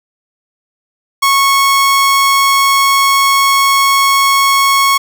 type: tone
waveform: sawtooth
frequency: 1101 Hz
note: C#6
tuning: 12 cents flat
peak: -4 dBFS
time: 1.22-4.98 s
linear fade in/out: 10 ms
effects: none